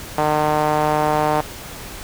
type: tone with band-pass filter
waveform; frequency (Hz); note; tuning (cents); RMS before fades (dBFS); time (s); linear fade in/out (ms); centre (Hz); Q
sawtooth; 151.7; D#3; -44; -18; 0.18-1.41; 2; 800; 2.1
effects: pink hiss -34 dBFS RMS until 2.03 s